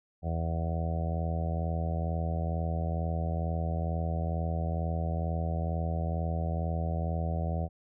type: harmonic tone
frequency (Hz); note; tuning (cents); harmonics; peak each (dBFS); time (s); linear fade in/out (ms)
82.2; E2; -4; 1 / 2 / 3 / 4 / 5 / 6 / 7 / 8 / 9; -30 / -34 / -46 / -47 / -47 / -45 / -42 / -42 / -41; 0.22-7.69; 50
effects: none